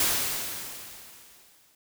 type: noise with exponential decay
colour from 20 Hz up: white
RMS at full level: -23 dBFS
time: 0-1.75 s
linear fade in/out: 2 ms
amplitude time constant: 380 ms
effects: none